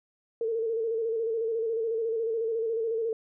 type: tone with vibrato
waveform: sine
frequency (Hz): 452.5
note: A4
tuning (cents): +48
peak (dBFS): -26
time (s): 0.41-3.13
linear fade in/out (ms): 2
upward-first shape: square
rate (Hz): 14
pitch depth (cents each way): 41
effects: none